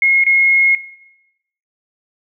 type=tone with dropouts; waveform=sine; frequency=2159 Hz; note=C#7; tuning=46 cents flat; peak=-9 dBFS; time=0.02-0.75 s; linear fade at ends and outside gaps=2 ms; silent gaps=0.238-0.265 s; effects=noise-tail reverb RT60 0.9 s tail -18 dB re dry